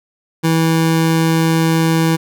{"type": "tone", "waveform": "25% pulse", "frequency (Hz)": 162.8, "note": "E3", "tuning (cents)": -21, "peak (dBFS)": -8, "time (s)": [0.43, 2.17], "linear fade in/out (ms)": 20, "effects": []}